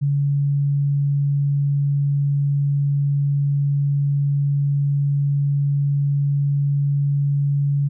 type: tone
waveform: sine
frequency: 141.8 Hz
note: C#3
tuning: 40 cents sharp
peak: -16 dBFS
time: 0.01-7.89 s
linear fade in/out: 20 ms
effects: none